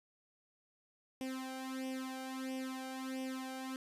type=tone with flanger; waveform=sawtooth; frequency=261.6 Hz; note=C4; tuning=in tune; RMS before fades=-42 dBFS; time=1.21-3.76 s; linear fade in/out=0 ms; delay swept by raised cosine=0.35 to 1.33 ms; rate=1.5 Hz; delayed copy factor=+0.9; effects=resampled to 32000 Hz